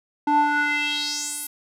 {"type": "tone with band-pass filter sweep", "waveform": "square", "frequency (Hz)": 293.7, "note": "D4", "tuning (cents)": 0, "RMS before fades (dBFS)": -23, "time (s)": [0.27, 1.47], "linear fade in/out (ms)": 5, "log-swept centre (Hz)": [680, 12000], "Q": 3.6, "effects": []}